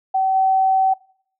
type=tone with level steps; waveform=sine; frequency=764 Hz; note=G5; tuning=45 cents flat; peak=-15 / -13 dBFS; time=0.14-0.94 s; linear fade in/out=10 ms; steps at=0.34 s; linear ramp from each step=20 ms; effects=noise-tail reverb RT60 0.6 s tail -24 dB re dry